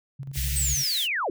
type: tone with tremolo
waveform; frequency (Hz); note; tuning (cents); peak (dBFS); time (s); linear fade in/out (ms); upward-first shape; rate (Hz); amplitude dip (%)
sine; 136.6; C#3; -25; -31; 0.19-0.84; 10; square; 12; 55
type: high-pass noise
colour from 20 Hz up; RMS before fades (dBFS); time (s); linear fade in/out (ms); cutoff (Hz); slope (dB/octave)
white; -32; 0.33-1.08; 50; 1700; 48
type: tone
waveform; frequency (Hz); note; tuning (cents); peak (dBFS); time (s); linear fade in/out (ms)
sine; 65.3; C2; -3; -26; 0.37-0.75; 5
type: linear sweep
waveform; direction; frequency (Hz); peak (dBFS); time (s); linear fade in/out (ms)
sine; down; 8372 to 293.7; -24; 0.56-1.3; 2
effects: none